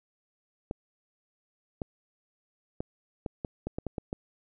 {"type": "clicks", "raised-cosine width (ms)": 2, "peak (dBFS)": -19, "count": 10, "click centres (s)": [0.711, 1.818, 2.805, 3.262, 3.448, 3.67, 3.785, 3.867, 3.982, 4.129], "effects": []}